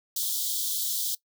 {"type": "high-pass noise", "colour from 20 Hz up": "white", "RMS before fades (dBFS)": -29, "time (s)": [0.16, 1.15], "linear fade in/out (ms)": 5, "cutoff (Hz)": 3200, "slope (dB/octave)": 96, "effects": ["noise-tail reverb RT60 0.1 s tail -20 dB re dry"]}